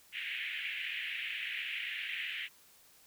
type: band-pass noise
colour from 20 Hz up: white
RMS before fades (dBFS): -39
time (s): 0.12-2.49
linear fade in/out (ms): 50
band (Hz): 1800 to 3000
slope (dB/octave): 48
effects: white hiss -62 dBFS RMS until 3.06 s